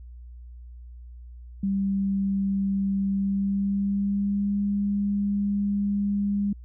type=tone with pitch glide; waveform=sine; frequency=196 to 202 Hz; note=G3 to G#3; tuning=0 to -48 cents; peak=-22 dBFS; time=1.63-6.53 s; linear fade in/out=5 ms; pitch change=+52 cents; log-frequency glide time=3.1-4.58 s; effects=added 60 Hz sine -40 dBFS peak until 6.64 s